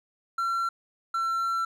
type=tone pair in turn; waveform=triangle; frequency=1360 / 1350.6 Hz; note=F6 / E6; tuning=-46 / +42 cents; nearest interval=unison; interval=12 cents; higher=first; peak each=-23 dBFS; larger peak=neither; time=0.38-0.69 / 1.14-1.65 s; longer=second; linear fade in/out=5 ms; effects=none